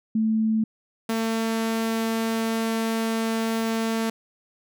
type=tone pair in turn; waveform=sine / sawtooth; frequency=220 / 225.1 Hz; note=A3 / A3; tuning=0 / +40 cents; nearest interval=unison; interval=40 cents; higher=second; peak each=-19 dBFS; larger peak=neither; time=0.15-0.64 / 1.09-4.1 s; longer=second; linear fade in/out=5 ms; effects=none